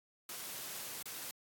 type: noise with dropouts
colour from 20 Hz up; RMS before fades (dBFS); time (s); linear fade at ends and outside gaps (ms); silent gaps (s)
white; -44; 0.29-1.31; 2; 1.026-1.056
effects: high-pass 100 Hz 12 dB/octave + AAC 64 kbps